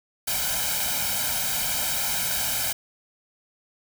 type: noise with comb filter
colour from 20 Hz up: white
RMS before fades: -26 dBFS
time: 0.27-2.73 s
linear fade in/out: 10 ms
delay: 1.3 ms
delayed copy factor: +0.9
effects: none